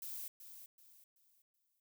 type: noise with echo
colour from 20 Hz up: violet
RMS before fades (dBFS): -45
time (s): 0.02-0.28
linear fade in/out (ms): 2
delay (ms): 380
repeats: 4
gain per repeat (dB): -9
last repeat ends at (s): 1.8
effects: none